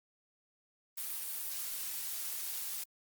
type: noise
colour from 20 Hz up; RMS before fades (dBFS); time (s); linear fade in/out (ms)
blue; -39; 0.97-2.84; 10
effects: Opus 32 kbps